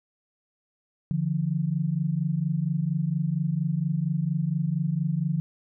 sine tone pair together, 146.83 / 171.14 Hz, D3 / F3, 0 / -35 cents, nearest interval minor third, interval 265 cents, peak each -26 dBFS, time 1.11-5.4 s, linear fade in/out 0 ms, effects none

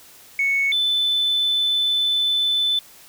sine tone pair in turn, 2213 / 3513 Hz, C#7 / A7, -3 / -3 cents, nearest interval minor sixth, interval 800 cents, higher second, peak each -16 dBFS, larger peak neither, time 0.39-0.72 / 0.72-2.79 s, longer second, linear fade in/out 2 ms, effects tanh soft clip ceiling -13 dBFS + white hiss -47 dBFS RMS until 3.08 s

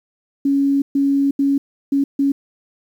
sine tone bursts at uneven times, 278.1 Hz, C#4, 6 cents sharp, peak -13 dBFS, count 5, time 0.45-0.82 / 0.95-1.31 / 1.39-1.58 / 1.92-2.04 / 2.19-2.32 s, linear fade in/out 5 ms, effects 8-bit

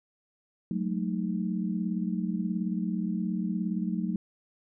sine tone cluster, 183.8 / 202.7 / 221 / 310 Hz, F#3 / G#3 / A3 / D#4, -11 / -42 / +8 / -6 cents, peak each -30 / -37 / -32 / -37 dBFS, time 0.71-4.16 s, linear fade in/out 2 ms, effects none

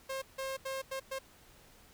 sawtooth tone bursts at uneven times, 534 Hz, C5, 35 cents sharp, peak -32 dBFS, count 5, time 0.09-0.22 / 0.38-0.57 / 0.65-0.82 / 0.91-1 / 1.11-1.19 s, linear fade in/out 10 ms, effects pink hiss -60 dBFS RMS until 1.93 s

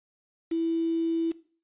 sine tone with quantisation, 330 Hz, E4, 2 cents sharp, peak -24 dBFS, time 0.51-1.32 s, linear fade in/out 10 ms, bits 7, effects noise-tail reverb RT60 0.4 s tail -17 dB re dry + resampled to 8000 Hz

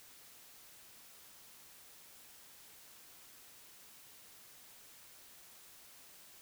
silence, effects white hiss -58 dBFS RMS until 6.41 s

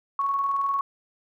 sine tone with tremolo, 1108.7 Hz, C#6, in tune, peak -21 dBFS, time 0.19-0.81 s, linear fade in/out 2 ms, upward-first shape square, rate 20 Hz, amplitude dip 30%, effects none

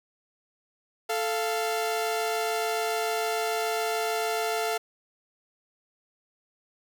sawtooth tone pair together, 439.7 / 693 Hz, A4 / F5, -1 / -14 cents, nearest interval minor sixth, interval 787 cents, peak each -25 dBFS, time 1.09-4.78 s, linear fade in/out 10 ms, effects none

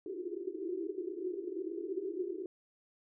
pink band-pass noise, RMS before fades -39 dBFS, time 0.06-2.46 s, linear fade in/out 2 ms, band 330 to 400 Hz, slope 96 dB/octave, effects none

